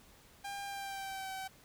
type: tone with pitch glide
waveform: sawtooth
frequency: 800 to 765.6 Hz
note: G5 to G5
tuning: +35 to -41 cents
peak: -36 dBFS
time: 0.44-1.48 s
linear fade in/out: 10 ms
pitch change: -76 cents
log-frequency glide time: 0.64-1.31 s
effects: pink hiss -61 dBFS RMS until 1.64 s